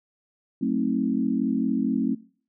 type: chord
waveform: sine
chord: F# diminished seventh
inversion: none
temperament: just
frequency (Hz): 185 / 222 / 266.4 / 319.7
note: F#3 / A3 / C4 / Eb4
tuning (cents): 0 / +16 / +31 / +47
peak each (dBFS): -30 / -26 / -25 / -31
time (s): 0.61-2.15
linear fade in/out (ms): 10
effects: noise-tail reverb RT60 0.5 s tail -22 dB re dry